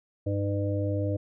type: harmonic tone with a mistuned harmonic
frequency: 100 Hz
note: G2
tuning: 35 cents sharp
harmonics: 1 / 3 / 5 / 6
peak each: -27 / -32 / -34 / -35 dBFS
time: 0.26-1.17 s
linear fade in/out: 10 ms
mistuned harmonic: 3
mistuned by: +31 cents
effects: none